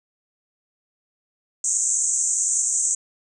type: band-pass noise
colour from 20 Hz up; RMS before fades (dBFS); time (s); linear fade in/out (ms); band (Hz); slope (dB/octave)
white; -22; 1.64-2.95; 5; 6300 to 8300; 96
effects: none